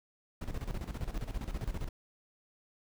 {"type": "noise with tremolo", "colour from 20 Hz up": "brown", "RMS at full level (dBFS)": -35, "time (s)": [0.41, 1.89], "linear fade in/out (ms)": 5, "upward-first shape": "square", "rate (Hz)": 15, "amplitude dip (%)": 70, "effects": []}